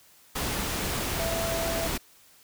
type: tone in noise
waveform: sine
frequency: 664 Hz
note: E5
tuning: 12 cents sharp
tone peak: -30 dBFS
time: 1.19-1.88 s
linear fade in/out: 10 ms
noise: pink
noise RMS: -30 dBFS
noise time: 0.35-1.98 s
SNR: -3 dB
effects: white hiss -57 dBFS RMS until 2.43 s